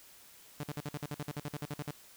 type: tone bursts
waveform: sawtooth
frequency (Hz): 146.83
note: D3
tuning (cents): 0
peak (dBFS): -32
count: 16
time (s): 0.6-1.908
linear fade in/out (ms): 2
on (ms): 33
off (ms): 52
effects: white hiss -57 dBFS RMS until 2.16 s